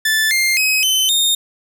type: tone with pitch steps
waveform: sawtooth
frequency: 1754 / 2110 / 2539 / 3054 / 3674 Hz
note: A6 / C7 / D#7 / G7 / A#7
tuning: -6 / +14 / +34 / -46 / -26 cents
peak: -10 dBFS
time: 0.05-1.35 s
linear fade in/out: 5 ms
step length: 260 ms
effects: none